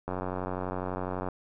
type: click train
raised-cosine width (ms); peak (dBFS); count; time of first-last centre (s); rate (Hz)
1; -19; 112; 0.08-1.287; 92
effects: none